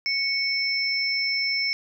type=tone pair together; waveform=sine; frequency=2217 / 5322 Hz; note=C#7 / E8; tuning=0 / +16 cents; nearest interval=octave + minor third; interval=1516 cents; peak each=-25 dBFS; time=0.06-1.73 s; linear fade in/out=0 ms; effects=none